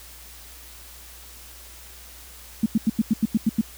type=tone bursts; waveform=sine; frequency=220 Hz; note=A3; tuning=in tune; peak=-15 dBFS; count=9; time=2.63-3.612 s; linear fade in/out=5 ms; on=30 ms; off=89 ms; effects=added 60 Hz sine -47 dBFS peak until 3.77 s + white hiss -45 dBFS RMS until 3.77 s